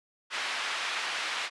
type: band-pass noise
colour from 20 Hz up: pink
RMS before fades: -33 dBFS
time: 0.3-1.5 s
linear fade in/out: 50 ms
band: 1300 to 3700 Hz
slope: 12 dB/octave
effects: resampled to 24000 Hz